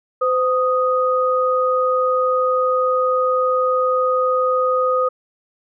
sine tone pair together, 511.9 / 1244.5 Hz, C5 / D#6, -38 / 0 cents, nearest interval octave + minor third, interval 1538 cents, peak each -17 / -18 dBFS, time 0.21-5.09 s, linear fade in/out 10 ms, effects none

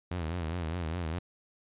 sawtooth tone with vibrato, 84 Hz, E2, 33 cents sharp, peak -28 dBFS, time 0.11-1.19 s, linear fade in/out 5 ms, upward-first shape sine, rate 4.9 Hz, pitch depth 130 cents each way, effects resampled to 8000 Hz

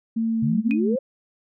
sine tone with pitch glide, 226.1 to 219.9 Hz, A3 to A3, +47 to -1 cents, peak -20 dBFS, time 0.16-0.96 s, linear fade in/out 10 ms, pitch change -48 cents, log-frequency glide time 0.28-0.84 s
sine exponential sweep, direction up, 130 to 554.4 Hz, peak -22 dBFS, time 0.42-0.99 s, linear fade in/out 10 ms
sine tone with exponential decay, 2489 Hz, D#7, in tune, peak -24 dBFS, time 0.71-0.8 s, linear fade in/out 0 ms, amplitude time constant 19 ms
effects none

